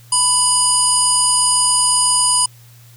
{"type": "harmonic tone", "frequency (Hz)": 987.8, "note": "B5", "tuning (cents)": 0, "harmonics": [1, 3, 5, 7, 9, 10], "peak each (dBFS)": [-20, -25, -20, -26, -16, -17], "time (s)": [0.12, 2.46], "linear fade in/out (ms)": 5, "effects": ["added 118 Hz sine -42 dBFS peak until 2.96 s", "white hiss -49 dBFS RMS until 2.96 s"]}